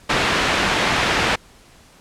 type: low-pass noise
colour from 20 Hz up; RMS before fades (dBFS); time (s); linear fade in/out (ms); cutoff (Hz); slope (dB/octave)
white; -19; 0.09-1.36; 10; 2500; 12
effects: pink hiss -49 dBFS RMS until 2 s + low-pass 10000 Hz 12 dB/octave